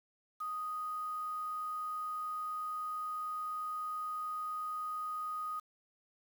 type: tone with quantisation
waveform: sine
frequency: 1244.5 Hz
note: D#6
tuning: in tune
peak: -36 dBFS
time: 0.4-5.6 s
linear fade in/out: 10 ms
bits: 9
effects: none

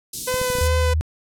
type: band-stop noise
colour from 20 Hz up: white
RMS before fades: -28 dBFS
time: 0.13-0.68 s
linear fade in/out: 5 ms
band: 340 to 4100 Hz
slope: 24 dB/octave
type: tone with vibrato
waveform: sawtooth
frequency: 504 Hz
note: B4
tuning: 35 cents sharp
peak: -17 dBFS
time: 0.27-0.94 s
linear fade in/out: 10 ms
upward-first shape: sine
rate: 2.6 Hz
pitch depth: 16 cents each way
type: clicks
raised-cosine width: 5 ms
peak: -18 dBFS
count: 5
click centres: 0.342 / 0.415 / 0.502 / 0.553 / 0.586 s
type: tone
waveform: sine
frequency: 78.2 Hz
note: D#2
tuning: 9 cents sharp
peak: -17 dBFS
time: 0.61-1.01 s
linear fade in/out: 0 ms
effects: low-pass 12000 Hz 12 dB/octave

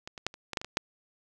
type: clicks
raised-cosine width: 0.2 ms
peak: -22 / -24 / -11 / -29 / -18 / -11 / -21 / -21 / -8 dBFS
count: 9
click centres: 0.075 / 0.178 / 0.266 / 0.341 / 0.533 / 0.572 / 0.615 / 0.646 / 0.771 s
effects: none

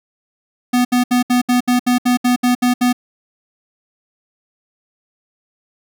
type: tone bursts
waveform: square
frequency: 246.9 Hz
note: B3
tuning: in tune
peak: -12 dBFS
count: 12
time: 0.73-2.929 s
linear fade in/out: 10 ms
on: 120 ms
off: 69 ms
effects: none

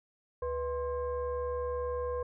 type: tone with frequency modulation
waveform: sine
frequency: 491.5 Hz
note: B4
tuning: 8 cents flat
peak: -31 dBFS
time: 0.42-2.23 s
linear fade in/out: 5 ms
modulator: 562 Hz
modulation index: 0.76
effects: none

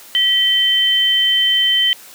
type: tone pair together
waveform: sine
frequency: 1946 / 3089 Hz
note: B6 / G7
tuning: -26 / -26 cents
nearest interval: minor sixth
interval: 800 cents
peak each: -20 / -12 dBFS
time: 0.15-1.93 s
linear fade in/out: 0 ms
effects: white hiss -40 dBFS RMS until 2.14 s + high-pass 200 Hz 12 dB/octave

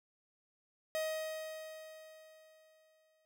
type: tone with exponential decay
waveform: 45% pulse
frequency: 630 Hz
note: D#5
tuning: 21 cents sharp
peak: -33 dBFS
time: 0.95-3.25 s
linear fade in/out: 0 ms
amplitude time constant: 500 ms
effects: none

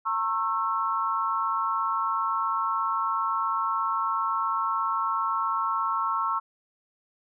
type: tone cluster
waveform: sine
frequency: 914 / 1091 / 1329 Hz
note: A#5 / C#6 / E6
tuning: -34 / -28 / +14 cents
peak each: -31 / -27 / -28 dBFS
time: 0.05-6.4 s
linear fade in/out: 20 ms
effects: none

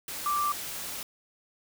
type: tone in noise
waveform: sine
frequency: 1174.7 Hz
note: D6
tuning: in tune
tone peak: -25 dBFS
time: 0.26-0.52 s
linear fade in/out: 2 ms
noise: white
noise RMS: -37 dBFS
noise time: 0.08-1.03 s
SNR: +9 dB
effects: none

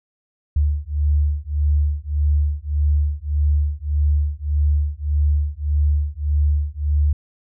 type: beating tone pair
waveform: sine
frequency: 72.9 / 74.6 Hz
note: D2 / D2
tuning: -12 / +28 cents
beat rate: 1.7 Hz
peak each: -19 dBFS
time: 0.56-7.13 s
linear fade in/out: 5 ms
effects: none

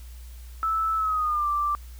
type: tone with pitch glide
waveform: sine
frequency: 1312 to 1175.6 Hz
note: E6 to D6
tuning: -9 to +1 cents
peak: -22 dBFS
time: 0.63-1.75 s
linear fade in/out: 0 ms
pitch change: -190 cents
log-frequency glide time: 0.96-1.48 s
effects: added 60 Hz sine -39 dBFS peak until 1.99 s + white hiss -54 dBFS RMS until 1.99 s

